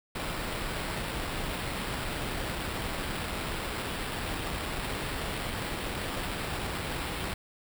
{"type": "noise with sample-and-hold", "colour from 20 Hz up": "pink", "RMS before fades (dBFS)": -34, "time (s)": [0.15, 7.34], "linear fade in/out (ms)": 5, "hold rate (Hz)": 6300, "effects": []}